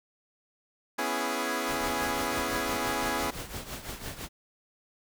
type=chord; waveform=10% pulse; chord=C# minor seventh; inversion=third; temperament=equal with one note detuned; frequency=246.9 / 277.2 / 331.5 / 415.3 Hz; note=B3 / C#4 / E4 / G#4; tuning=0 / 0 / +10 / 0 cents; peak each=-26 dBFS; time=0.98-3.31 s; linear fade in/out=10 ms
type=noise with tremolo; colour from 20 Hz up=pink; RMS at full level=-36 dBFS; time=1.66-4.29 s; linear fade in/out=50 ms; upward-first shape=triangle; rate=5.9 Hz; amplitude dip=75%
effects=none